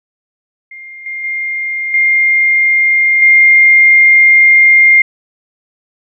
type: tone with level steps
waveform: sine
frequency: 2114 Hz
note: C7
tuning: 17 cents sharp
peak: -28 / -19 / -15 / -7 / -3 dBFS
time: 0.71-5.02 s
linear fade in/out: 5 ms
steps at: 1.06 / 1.24 / 1.94 / 3.22 s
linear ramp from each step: 2 ms
effects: none